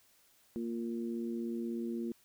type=harmonic tone; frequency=116.4 Hz; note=A#2; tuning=2 cents flat; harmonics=2 / 3 / 4; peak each=-36 / -39 / -51 dBFS; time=0.56-2.12 s; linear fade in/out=0 ms; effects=white hiss -67 dBFS RMS until 2.24 s